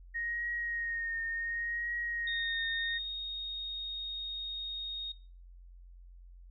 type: tone with vibrato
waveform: sine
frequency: 1864.7 Hz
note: A#6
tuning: in tune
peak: -33 dBFS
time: 0.14-2.99 s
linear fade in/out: 20 ms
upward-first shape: triangle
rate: 0.69 Hz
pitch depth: 33 cents each way
type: tone with pitch glide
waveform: sine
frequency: 3689 to 3725 Hz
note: A#7 to A#7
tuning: -19 to -2 cents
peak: -35 dBFS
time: 2.27-5.12 s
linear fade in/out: 5 ms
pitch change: +17 cents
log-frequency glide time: 2.92-3.08 s
effects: noise-tail reverb RT60 0.4 s tail -22 dB re dry + added 44 Hz sine -50 dBFS peak until 6.5 s